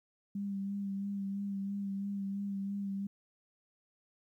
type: tone with vibrato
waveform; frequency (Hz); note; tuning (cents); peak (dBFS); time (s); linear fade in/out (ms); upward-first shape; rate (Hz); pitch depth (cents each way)
sine; 198.4; G3; +21; -34; 0.35-3.07; 5; sine; 3; 24
effects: 12-bit